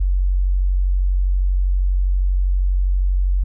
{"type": "tone", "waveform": "sine", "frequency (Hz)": 46.25, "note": "F#1", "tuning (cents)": 0, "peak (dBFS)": -14, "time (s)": [0, 3.44], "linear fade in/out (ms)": 10, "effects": []}